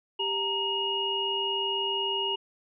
sine tone cluster, 394 / 926 / 2868 Hz, G4 / A#5 / F7, +9 / -12 / +45 cents, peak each -33 / -33 / -28 dBFS, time 0.19-2.36 s, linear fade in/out 10 ms, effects none

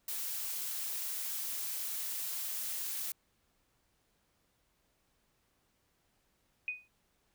blue noise, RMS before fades -38 dBFS, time 0.08-3.12 s, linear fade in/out 2 ms
sine tone with exponential decay, 2489 Hz, D#7, in tune, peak -30 dBFS, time 6.68-6.88 s, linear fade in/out 1 ms, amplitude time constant 42 ms
effects pink hiss -75 dBFS RMS until 7.34 s

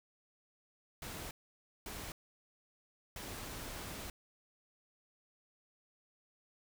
pink noise bursts at uneven times, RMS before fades -45 dBFS, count 3, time 1.02-1.31 / 1.86-2.12 / 3.16-4.1 s, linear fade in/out 2 ms, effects none

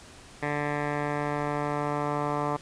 10% pulse tone with low-pass filter sweep, 146.7 Hz, D3, 2 cents flat, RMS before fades -29 dBFS, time 0.42-2.57 s, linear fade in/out 10 ms, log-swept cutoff 1800 to 1200 Hz, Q 3.8, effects pink hiss -49 dBFS RMS until 2.61 s + resampled to 22050 Hz

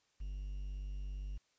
triangle tone with quantisation, 48.75 Hz, G1, 9 cents flat, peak -37 dBFS, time 0.2-1.38 s, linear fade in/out 10 ms, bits 11, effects white hiss -75 dBFS RMS until 1.58 s + resampled to 16000 Hz

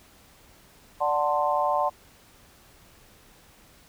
sine chord, D dominant seventh, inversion none, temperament equal with one note detuned, 587.3 / 740 / 888.7 / 1046.5 Hz, D5 / F#5 / A5 / C6, 0 / 0 / +17 / 0 cents, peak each -27 dBFS, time 1-1.9 s, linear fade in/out 20 ms, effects pink hiss -55 dBFS RMS until 3.88 s

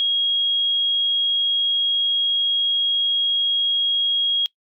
sine tone, 3283 Hz, G#7, 21 cents flat, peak -17 dBFS, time 0-4.46 s, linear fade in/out 0 ms, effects noise-tail reverb RT60 0.1 s tail -22 dB re dry

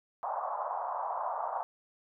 white band-pass noise, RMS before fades -35 dBFS, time 0.23-1.63 s, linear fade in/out 0 ms, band 620 to 1100 Hz, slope 48 dB/octave, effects none

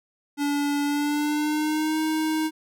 square tone with pitch glide, 287.7 to 313.7 Hz, D4 to D#4, -36 to +14 cents, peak -23 dBFS, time 0.37-2.51 s, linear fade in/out 50 ms, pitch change +150 cents, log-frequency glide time 0.84-1.99 s, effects none

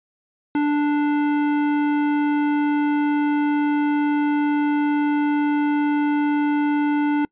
sine tone with hard clipping, 293.7 Hz, D4, in tune, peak -19 dBFS, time 0.55-7.25 s, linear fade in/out 2 ms, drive 14 dB, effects noise-tail reverb RT60 0.1 s tail -26 dB re dry + resampled to 8000 Hz

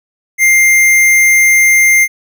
square tone, 2100 Hz, C7, 6 cents sharp, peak -6 dBFS, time 0.38-2.08 s, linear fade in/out 50 ms, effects none

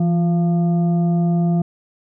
sine tone with frequency modulation, 169.2 Hz, E3, 45 cents sharp, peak -14 dBFS, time 0-1.62 s, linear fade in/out 5 ms, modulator 521 Hz, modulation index 0.4, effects none

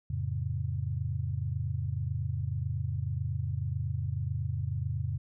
sine chord, F augmented, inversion none, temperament just, 87.31 / 109.13 / 136.42 Hz, F2 / A2 / C#3, 0 / -14 / -27 cents, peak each -34 dBFS, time 0.1-5.18 s, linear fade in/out 5 ms, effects none

